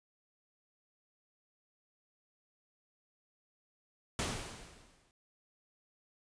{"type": "noise with exponential decay", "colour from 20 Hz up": "pink", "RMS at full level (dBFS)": -33, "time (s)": [4.19, 5.11], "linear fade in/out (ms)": 1, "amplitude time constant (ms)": 200, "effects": ["resampled to 22050 Hz"]}